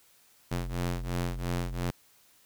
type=ring-modulated tone; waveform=sawtooth; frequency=88.1 Hz; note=F2; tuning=16 cents sharp; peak=-23 dBFS; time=0.51-1.91 s; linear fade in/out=10 ms; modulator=42.6 Hz; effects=white hiss -62 dBFS RMS until 2.45 s